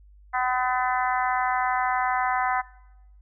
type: harmonic tone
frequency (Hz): 252.6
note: B3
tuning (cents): +39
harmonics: 3 / 4 / 5 / 6 / 7 / 8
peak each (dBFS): -26 / -28 / -30 / -32 / -33 / -34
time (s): 0.33-2.62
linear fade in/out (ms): 20
effects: noise-tail reverb RT60 0.9 s tail -20 dB re dry + added 50 Hz sine -49 dBFS peak until 3.21 s